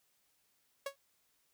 sawtooth tone with exponential decay, 554.4 Hz, C#5, in tune, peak -30 dBFS, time 0.86-0.96 s, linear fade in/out 5 ms, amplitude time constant 20 ms, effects white hiss -75 dBFS RMS until 1.53 s

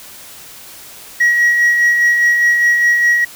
sine tone with tremolo, 1908 Hz, A#6, 40 cents sharp, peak -5 dBFS, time 1.2-3.25 s, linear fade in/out 10 ms, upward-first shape sine, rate 4.9 Hz, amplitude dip 45%, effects tanh soft clip ceiling -7 dBFS + white hiss -36 dBFS RMS until 3.35 s

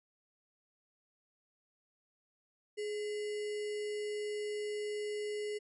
sine tone with sample-and-hold, 419.3 Hz, G#4, 17 cents sharp, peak -35 dBFS, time 2.77-5.59 s, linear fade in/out 20 ms, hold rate 2450 Hz, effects resampled to 24000 Hz

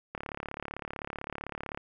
click train, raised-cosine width 0.5 ms, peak -21 dBFS, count 59, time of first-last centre 0.15-1.775 s, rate 35.7 Hz, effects none

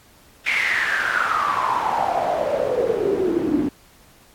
pink noise with band-pass filter sweep, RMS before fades -21 dBFS, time 0.46-3.69 s, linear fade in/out 5 ms, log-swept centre 2300 to 270 Hz, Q 8.3, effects pink hiss -52 dBFS RMS until 4.34 s + AAC 64 kbps

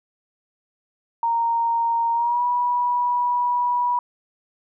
sine tone with pitch glide, 928 to 974.1 Hz, A#5 to B5, -8 to -24 cents, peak -18 dBFS, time 1.23-3.99 s, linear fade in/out 2 ms, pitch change +84 cents, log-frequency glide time 2.13-2.43 s, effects none

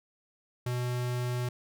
square tone, 123.47 Hz, B2, in tune, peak -30 dBFS, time 0.66-1.49 s, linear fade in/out 5 ms, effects none

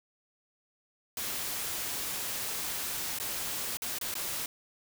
white noise with dropouts, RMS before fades -35 dBFS, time 1.17-4.46 s, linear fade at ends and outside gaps 2 ms, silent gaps 3.187-3.199 / 3.771-3.82 / 3.986-4.012 / 4.141-4.153 s, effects none

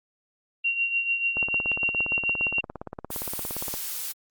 sine tone with tremolo, 2755 Hz, F7, 24 cents flat, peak -20 dBFS, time 0.64-2.61 s, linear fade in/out 10 ms, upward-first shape triangle, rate 6.8 Hz, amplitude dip 70%
click train, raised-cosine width 1 ms, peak -20 dBFS, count 42, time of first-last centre 1.37-3.74 s, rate 17.3 Hz
blue noise, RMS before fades -32 dBFS, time 3.1-4.13 s, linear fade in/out 20 ms
effects Opus 48 kbps

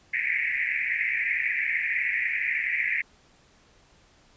pink band-pass noise, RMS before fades -27 dBFS, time 0.13-3.02 s, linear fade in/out 10 ms, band 1800 to 2400 Hz, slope 96 dB/octave, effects pink hiss -59 dBFS RMS until 4.36 s + resampled to 16000 Hz

